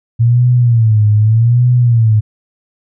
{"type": "tone with vibrato", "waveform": "sine", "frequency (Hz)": 114.3, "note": "A#2", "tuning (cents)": -34, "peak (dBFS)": -6, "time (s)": [0.19, 2.21], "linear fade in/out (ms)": 20, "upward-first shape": "sine", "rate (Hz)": 0.83, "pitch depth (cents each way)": 140, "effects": []}